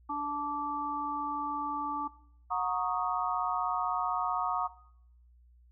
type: harmonic tone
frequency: 291.3 Hz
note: D4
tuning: 14 cents flat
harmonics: 1 / 3 / 4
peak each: -39 / -35 / -35 dBFS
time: 0.09-2.08 s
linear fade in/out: 10 ms
type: chord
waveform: sine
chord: D# minor seventh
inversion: first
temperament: equal with one note detuned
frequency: 729 / 932.3 / 1108.7 / 1244.5 Hz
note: F#5 / A#5 / C#6 / D#6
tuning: -26 / 0 / 0 / 0 cents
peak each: -34 dBFS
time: 2.5-4.68 s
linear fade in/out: 20 ms
effects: noise-tail reverb RT60 0.7 s tail -18 dB re dry + added 60 Hz sine -57 dBFS peak until 5.71 s